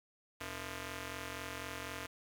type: ring-modulated tone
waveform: 5% pulse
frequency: 190 Hz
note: F#3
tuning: 46 cents sharp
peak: -27 dBFS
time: 0.4-2.07 s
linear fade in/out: 10 ms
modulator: 833 Hz
effects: none